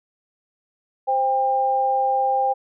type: tone pair together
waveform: sine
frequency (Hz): 523 / 798.1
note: C5 / G5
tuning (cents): -1 / +31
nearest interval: perfect fifth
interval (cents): 732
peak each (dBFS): -24 / -18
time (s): 1.07-2.54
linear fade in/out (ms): 20
effects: none